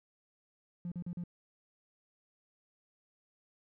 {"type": "tone bursts", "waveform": "triangle", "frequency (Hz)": 174.61, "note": "F3", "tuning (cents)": 0, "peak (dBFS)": -33, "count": 4, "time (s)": [0.85, 1.238], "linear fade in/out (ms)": 2, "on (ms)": 67, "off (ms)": 40, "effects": ["tanh soft clip ceiling -33 dBFS"]}